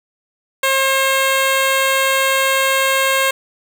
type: tone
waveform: 10% pulse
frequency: 536 Hz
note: C5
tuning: 42 cents sharp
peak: -5 dBFS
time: 0.63-3.31 s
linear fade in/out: 5 ms
effects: none